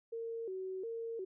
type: tone with vibrato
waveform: sine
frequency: 415.3 Hz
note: G#4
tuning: in tune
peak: -38 dBFS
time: 0.12-1.25 s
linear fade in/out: 10 ms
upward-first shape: square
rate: 1.4 Hz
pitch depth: 170 cents each way
effects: none